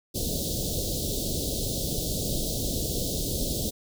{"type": "band-stop noise", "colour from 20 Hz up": "pink", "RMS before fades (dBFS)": -29, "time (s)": [0.14, 3.71], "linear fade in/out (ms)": 20, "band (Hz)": [620, 3500], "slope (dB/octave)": 48, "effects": []}